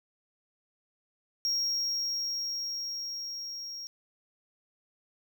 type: tone with level ramp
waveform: triangle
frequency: 5588 Hz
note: F8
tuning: in tune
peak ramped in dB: -25 to -37 dBFS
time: 1.45-3.87 s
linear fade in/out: 0 ms
effects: none